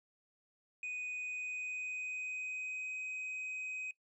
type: tone with pitch glide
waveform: triangle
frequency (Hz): 2489 to 2518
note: D#7 to D#7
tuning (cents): 0 to +20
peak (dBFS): -37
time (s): 0.83-3.91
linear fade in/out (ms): 2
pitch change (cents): +20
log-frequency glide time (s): 1.11-2.95
effects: noise-tail reverb RT60 0.1 s tail -21 dB re dry + resampled to 22050 Hz